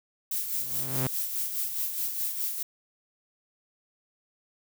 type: noise with tremolo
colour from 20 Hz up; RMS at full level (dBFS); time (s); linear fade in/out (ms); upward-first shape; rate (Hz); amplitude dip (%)
violet; -29; 0.31-2.63; 5; sine; 4.8; 50
type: tone with exponential growth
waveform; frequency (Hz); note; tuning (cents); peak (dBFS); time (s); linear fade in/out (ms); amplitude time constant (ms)
sawtooth; 130.81; C3; 0; -22; 0.42-1.07; 0; 140
effects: none